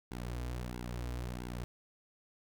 sawtooth tone with flanger, 60.7 Hz, B1, 29 cents flat, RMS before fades -40 dBFS, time 0.11-1.64 s, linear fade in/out 0 ms, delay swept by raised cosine 1.6 to 5.5 ms, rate 1.5 Hz, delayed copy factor -0.75, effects none

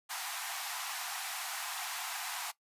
pink high-pass noise, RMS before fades -39 dBFS, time 0.09-2.52 s, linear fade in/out 20 ms, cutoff 700 Hz, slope 96 dB/octave, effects noise-tail reverb RT60 0.1 s tail -18 dB re dry + resampled to 32000 Hz

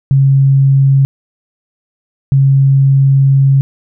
sine tone pair in turn, 136.5 / 136.5 Hz, C#3 / C#3, -26 / -26 cents, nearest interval unison, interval 0 cents, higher neither, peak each -5 dBFS, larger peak neither, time 0.11-1.05 / 2.32-3.61 s, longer second, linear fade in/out 0 ms, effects none

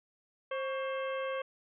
harmonic tone with a mistuned harmonic, 530 Hz, C5, 22 cents sharp, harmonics 1 / 2 / 3 / 4 / 5 / 6, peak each -34 / -40 / -44 / -46 / -48 / -50 dBFS, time 0.51-1.42 s, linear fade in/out 5 ms, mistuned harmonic 2, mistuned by +92 cents, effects none

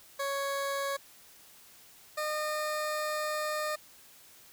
20% pulse tone pair in turn, 555 / 609.3 Hz, C#5 / D#5, +2 / -36 cents, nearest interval major second, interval 162 cents, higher second, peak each -26 / -26 dBFS, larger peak neither, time 0.19-0.97 / 2.17-3.76 s, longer second, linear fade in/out 10 ms, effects white hiss -56 dBFS RMS until 4.52 s

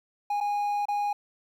triangle tone with dropouts, 822 Hz, G#5, 18 cents flat, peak -23 dBFS, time 0.3-1.13 s, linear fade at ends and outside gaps 5 ms, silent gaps 0.404-0.409 / 0.855-0.884 s, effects 10-bit

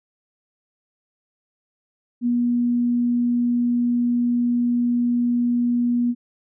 sine tone, 241.1 Hz, B3, 41 cents flat, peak -17 dBFS, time 2.21-6.15 s, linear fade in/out 50 ms, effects none

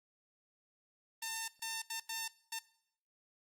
5% pulse tone bursts at uneven times, 901 Hz, A5, 41 cents sharp, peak -26 dBFS, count 5, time 1.22-1.48 / 1.62-1.82 / 1.9-2 / 2.09-2.28 / 2.52-2.59 s, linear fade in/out 5 ms, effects noise-tail reverb RT60 0.7 s tail -21 dB re dry + Opus 24 kbps

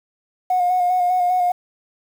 sine tone with vibrato, 723 Hz, F#5, 40 cents flat, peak -14 dBFS, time 0.5-1.52 s, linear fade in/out 5 ms, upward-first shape square, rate 5 Hz, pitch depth 25 cents each way, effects tanh soft clip ceiling -10 dBFS + 7-bit

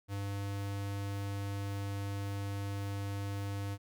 square tone, 99.9 Hz, G2, 33 cents sharp, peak -36 dBFS, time 0.08-3.78 s, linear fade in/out 50 ms, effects none

